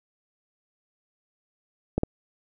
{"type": "clicks", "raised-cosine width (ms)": 2, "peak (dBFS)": -10, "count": 2, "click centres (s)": [1.98, 2.034], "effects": []}